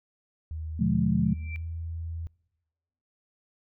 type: tone with pitch glide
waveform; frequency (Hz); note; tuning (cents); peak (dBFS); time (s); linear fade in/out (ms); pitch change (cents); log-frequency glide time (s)
sine; 79 to 82.59; D#2 to E2; +27 to +4; -32; 0.51-2.27; 0; +77; 1.5-1.64
type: chord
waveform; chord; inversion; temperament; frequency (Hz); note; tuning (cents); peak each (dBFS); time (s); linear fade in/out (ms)
sine; B diminished seventh; none; just; 123.47 / 148.16 / 177.8 / 213.4; B2 / D3 / F3 / Ab3; 0 / +16 / +31 / +47; -30 / -31 / -25 / -26; 0.79-1.34; 10
type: tone with exponential growth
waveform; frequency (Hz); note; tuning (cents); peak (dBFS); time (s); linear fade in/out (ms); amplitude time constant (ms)
sine; 2345; D7; -3; -35; 1.25-1.56; 0; 66
effects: noise-tail reverb RT60 1.0 s tail -25 dB re dry